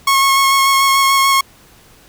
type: tone with vibrato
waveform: sawtooth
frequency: 1091 Hz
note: C#6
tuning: 28 cents flat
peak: -6 dBFS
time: 0.07-1.41 s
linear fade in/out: 5 ms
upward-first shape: square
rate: 6.8 Hz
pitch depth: 11 cents each way
effects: pink hiss -46 dBFS RMS until 2.08 s